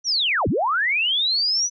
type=linear two-way sweep; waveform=sine; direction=down then up; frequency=6010 to 64.6 to 6010 Hz; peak=-18 dBFS; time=0.04-1.7 s; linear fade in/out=50 ms; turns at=0.48 s; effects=none